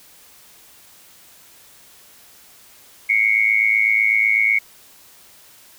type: tone with amplitude modulation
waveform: sine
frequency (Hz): 2196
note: C#7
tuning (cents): -17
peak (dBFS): -10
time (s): 3.09-4.59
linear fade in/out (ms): 10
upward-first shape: sine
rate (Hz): 108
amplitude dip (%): 80
effects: white hiss -48 dBFS RMS until 5.78 s